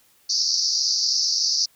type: band-pass noise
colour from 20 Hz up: pink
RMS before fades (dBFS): -22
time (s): 0.29-1.66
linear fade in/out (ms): 10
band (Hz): 4500 to 5900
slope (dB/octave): 96
effects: white hiss -59 dBFS RMS until 1.75 s